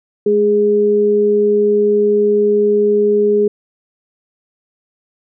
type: tone pair together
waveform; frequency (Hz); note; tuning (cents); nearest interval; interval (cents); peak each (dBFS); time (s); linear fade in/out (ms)
sine; 210 / 414.2; G#3 / G#4; +19 / -5; octave; 1176; -19 / -10; 0.26-3.48; 5
effects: none